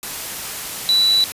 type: tone in noise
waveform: sine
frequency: 3951 Hz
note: B7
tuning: in tune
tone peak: -12 dBFS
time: 0.89-1.24 s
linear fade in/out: 0 ms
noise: white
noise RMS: -28 dBFS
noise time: 0.03-1.32 s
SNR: +13 dB
effects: resampled to 32000 Hz